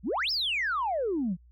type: exponential two-way sweep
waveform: sine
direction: up then down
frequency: 161.4 to 5480 to 161.4 Hz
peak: -25 dBFS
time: 0.03-1.37 s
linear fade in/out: 50 ms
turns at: 0.31 s
effects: tanh soft clip ceiling -22 dBFS + added 60 Hz sine -53 dBFS peak until 1.51 s